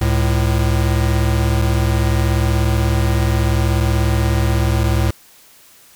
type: tone pair together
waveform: square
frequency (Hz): 69.3 / 110.01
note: C#2 / A2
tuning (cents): 0 / 0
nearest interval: minor sixth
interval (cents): 800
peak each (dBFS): -17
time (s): 0.01-5.11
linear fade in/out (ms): 5
effects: white hiss -47 dBFS RMS until 5.95 s